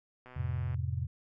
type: click train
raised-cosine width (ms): 0.5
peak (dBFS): -36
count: 62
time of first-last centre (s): 0.26-0.744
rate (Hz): 126
type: chord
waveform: sine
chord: F major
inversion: none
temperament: equal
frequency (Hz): 87.31 / 110 / 130.81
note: F2 / A2 / C3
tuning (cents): 0 / 0 / 0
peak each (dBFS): -34 / -37 / -35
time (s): 0.36-1.07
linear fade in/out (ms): 10
effects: none